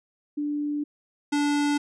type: tone pair in turn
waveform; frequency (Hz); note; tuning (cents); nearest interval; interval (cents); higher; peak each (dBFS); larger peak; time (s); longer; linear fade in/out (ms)
sine / square; 293.7 / 290.7; D4 / D4; 0 / -18; unison; 18; first; -25 / -22; second; 0.37-0.84 / 1.32-1.78; first; 10
effects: resampled to 22050 Hz